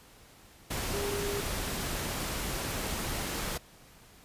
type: tone in noise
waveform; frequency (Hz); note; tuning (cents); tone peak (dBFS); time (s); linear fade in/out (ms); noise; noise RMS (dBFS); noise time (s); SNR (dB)
sine; 404.6; G#4; -45; -33; 0.93-1.41; 10; pink; -34; 0.7-3.58; -2
effects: pink hiss -56 dBFS RMS until 4.24 s + resampled to 32000 Hz